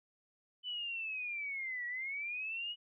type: linear two-way sweep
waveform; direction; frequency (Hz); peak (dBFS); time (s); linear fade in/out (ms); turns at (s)
sine; down then up; 3009 to 1914 to 2931; -37; 0.63-2.76; 50; 1.86
effects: none